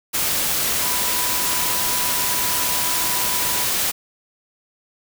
sine tone in noise, 987.8 Hz, B5, in tune, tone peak -30 dBFS, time 0.81-3.66 s, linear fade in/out 20 ms, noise white, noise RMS -21 dBFS, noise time 0.13-3.92 s, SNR -12 dB, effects none

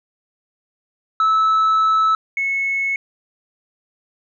sine tone pair in turn, 1305 / 2195 Hz, E6 / C#7, -18 / -18 cents, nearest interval major sixth, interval 900 cents, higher second, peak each -10 / -17 dBFS, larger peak first, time 1.2-2.15 / 2.37-2.96 s, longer first, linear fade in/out 2 ms, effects tanh soft clip ceiling -12 dBFS

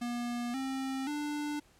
square tone with pitch steps, 240 / 266.3 / 295.5 Hz, B3 / C4 / D4, -49 / +31 / +11 cents, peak -34 dBFS, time 0.01-1.6 s, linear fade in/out 10 ms, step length 530 ms, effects pink hiss -64 dBFS RMS until 1.79 s + low-pass 11000 Hz 12 dB/octave

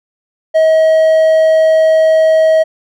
triangle tone, 637 Hz, D#5, 41 cents sharp, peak -4 dBFS, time 0.54-2.64 s, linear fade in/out 20 ms, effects none

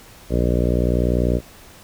harmonic tone, 60.2 Hz, B1, 44 cents flat, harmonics 1 / 2 / 3 / 4 / 5 / 6 / 7 / 8 / 9 / 10, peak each -20 / -23 / -25 / -26 / -27 / -28 / -28 / -29 / -30 / -30 dBFS, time 0.29-1.41 s, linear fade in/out 50 ms, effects pink hiss -45 dBFS RMS until 1.83 s

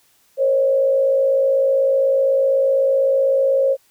sine tone with frequency modulation, 540 Hz, C#5, 45 cents flat, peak -13 dBFS, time 0.37-3.77 s, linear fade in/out 50 ms, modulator 55.9 Hz, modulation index 0.58, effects white hiss -58 dBFS RMS until 3.9 s

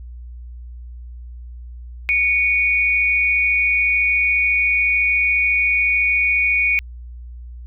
sine tone pair together, 2237 / 2451 Hz, C#7 / D#7, +15 / -27 cents, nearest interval major second, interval 158 cents, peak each -17 dBFS, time 2.09-6.79 s, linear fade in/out 0 ms, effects added 60 Hz sine -32 dBFS peak until 7.66 s

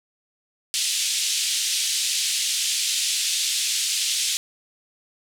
pink band-pass noise, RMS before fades -24 dBFS, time 0.74-4.37 s, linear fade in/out 0 ms, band 3000 to 9700 Hz, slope 24 dB/octave, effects none

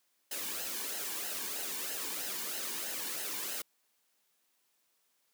white noise with flanger, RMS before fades -38 dBFS, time 0.31-3.62 s, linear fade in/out 5 ms, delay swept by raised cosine 0.85 to 1.56 ms, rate 3.1 Hz, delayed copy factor -0.6, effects white hiss -75 dBFS RMS until 5.33 s + high-pass 200 Hz 12 dB/octave

